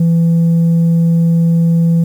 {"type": "tone", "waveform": "sine", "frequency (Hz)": 167.1, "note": "E3", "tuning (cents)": 24, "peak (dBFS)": -5, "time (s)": [0, 2.04], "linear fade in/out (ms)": 5, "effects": ["tanh soft clip ceiling -7 dBFS", "7-bit"]}